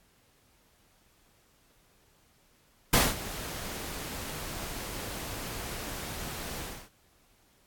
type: noise with ADSR envelope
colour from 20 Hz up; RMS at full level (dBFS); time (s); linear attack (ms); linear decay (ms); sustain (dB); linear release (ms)
pink; -20; 2.93-6.9; 6; 210; -18; 290
effects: pink hiss -65 dBFS RMS until 7.66 s + AAC 64 kbps